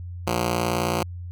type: ring-modulated tone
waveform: 10% pulse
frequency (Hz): 177.2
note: F3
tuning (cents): +25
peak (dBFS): -11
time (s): 0.27-1.03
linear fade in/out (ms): 0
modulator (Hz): 29.6
effects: added 88 Hz sine -32 dBFS peak until 1.31 s